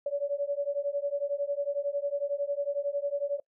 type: beating tone pair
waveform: sine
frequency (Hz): 564 / 575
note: C#5 / D5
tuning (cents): +30 / -37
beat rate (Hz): 11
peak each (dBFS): -31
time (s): 0.06-3.4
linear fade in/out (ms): 5
effects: noise-tail reverb RT60 0.1 s tail -24 dB re dry